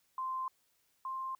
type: tone pair in turn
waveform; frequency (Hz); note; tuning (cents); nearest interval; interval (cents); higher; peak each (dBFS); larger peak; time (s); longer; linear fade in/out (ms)
sine; 1042 / 1052.9; C6 / C6; -7 / +11; unison; 18; second; -34 / -36; first; 0.18-0.48 / 1.05-1.35; neither; 2
effects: white hiss -74 dBFS RMS until 1.39 s